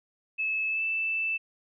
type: tone with pitch glide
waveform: sine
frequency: 2602 to 2644 Hz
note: E7 to E7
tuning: -23 to +5 cents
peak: -26 dBFS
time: 0.38-1.38 s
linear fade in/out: 20 ms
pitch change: +28 cents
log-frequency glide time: 0.68-0.83 s
effects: none